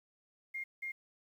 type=tone bursts at uneven times; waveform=sine; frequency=2124 Hz; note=C7; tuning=25 cents sharp; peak=-37 dBFS; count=2; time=0.54-0.64 / 0.82-0.92 s; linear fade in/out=10 ms; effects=11-bit